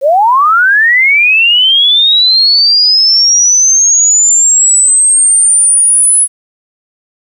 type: linear sweep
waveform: sine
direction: up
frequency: 516 to 10260 Hz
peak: -4 dBFS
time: 0.01-6.28 s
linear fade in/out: 50 ms
effects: 7-bit